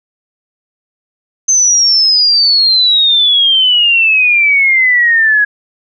sine exponential sweep, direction down, 6272 to 1661.2 Hz, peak -6 dBFS, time 1.48-5.45 s, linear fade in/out 10 ms, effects none

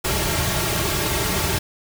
pink noise with comb filter, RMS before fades -22 dBFS, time 0.04-1.59 s, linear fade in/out 10 ms, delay 4 ms, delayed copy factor -0.8, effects none

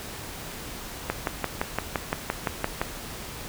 click train, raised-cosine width 0.5 ms, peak -9 dBFS, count 11, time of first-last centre 1.1-2.815 s, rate 5.83 Hz, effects pink hiss -38 dBFS RMS until 3.48 s

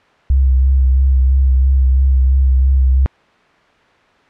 sine tone with vibrato, 65.8 Hz, C2, 10 cents sharp, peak -8 dBFS, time 0.3-3.06 s, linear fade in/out 0 ms, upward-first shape sine, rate 3 Hz, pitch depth 30 cents each way, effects white hiss -50 dBFS RMS until 4.29 s + low-pass 2000 Hz 12 dB/octave

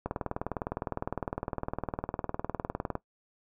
click train, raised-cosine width 1 ms, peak -17 dBFS, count 58, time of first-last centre 0.06-2.953 s, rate 19.7 Hz, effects noise-tail reverb RT60 0.1 s tail -17 dB re dry

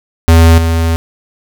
square tone with level steps, 82.41 Hz, E2, in tune, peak -3 / -10 dBFS, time 0.28-0.96 s, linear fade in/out 0 ms, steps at 0.58 s, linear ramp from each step 2 ms, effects none

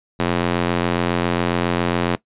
square tone with high-pass filter, 43.65 Hz, F1, in tune, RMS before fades -20 dBFS, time 0.19-2.16 s, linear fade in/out 10 ms, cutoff 200 Hz, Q 0.72, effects noise-tail reverb RT60 0.1 s tail -19 dB re dry + resampled to 8000 Hz

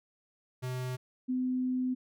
square / sine tone pair in turn, 127.2 / 254.4 Hz, C3 / C4, -48 / -48 cents, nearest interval octave, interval 1200 cents, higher second, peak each -34 / -28 dBFS, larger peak second, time 0.62-0.97 / 1.28-1.95 s, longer second, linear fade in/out 20 ms, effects none

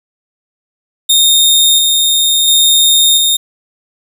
sawtooth tone with tremolo, 3675 Hz, A#7, 25 cents flat, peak -3 dBFS, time 1.09-3.37 s, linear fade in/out 10 ms, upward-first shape square, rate 0.72 Hz, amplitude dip 25%, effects none

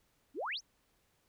sine exponential sweep, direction up, 239.4 to 6720 Hz, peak -35 dBFS, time 0.34-0.61 s, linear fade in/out 50 ms, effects pink hiss -74 dBFS RMS until 1.28 s

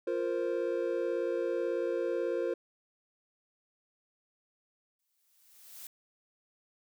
triangle chord, F suspended fourth, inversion none, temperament just, 349.2 / 465.6 / 523.8 Hz, F4 / Bb4 / C5, 0 / -2 / +2 cents, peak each -32 dBFS, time 0.07-2.54 s, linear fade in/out 5 ms
blue noise with exponential growth, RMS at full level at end -44 dBFS, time 4.99-5.87 s, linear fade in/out 2 ms, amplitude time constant 190 ms
effects none

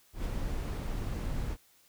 brown noise with ADSR envelope, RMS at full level -32 dBFS, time 0.13-1.57 s, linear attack 120 ms, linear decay 12 ms, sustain -2 dB, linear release 45 ms, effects white hiss -64 dBFS RMS until 1.88 s

